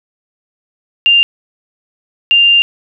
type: tone pair in turn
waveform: sine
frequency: 2794 / 2794 Hz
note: F7 / F7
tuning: 0 / 0 cents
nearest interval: unison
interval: 0 cents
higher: neither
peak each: -5 dBFS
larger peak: neither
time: 1.06-1.23 / 2.31-2.62 s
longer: second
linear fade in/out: 0 ms
effects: none